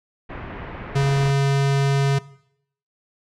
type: low-pass noise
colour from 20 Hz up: pink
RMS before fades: -34 dBFS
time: 0.29-1.31 s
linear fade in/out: 10 ms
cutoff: 2300 Hz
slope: 24 dB/octave
type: tone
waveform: square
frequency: 138.59 Hz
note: C#3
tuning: in tune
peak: -17 dBFS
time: 0.95-2.19 s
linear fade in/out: 10 ms
effects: noise-tail reverb RT60 0.7 s tail -19 dB re dry + low-pass 7000 Hz 12 dB/octave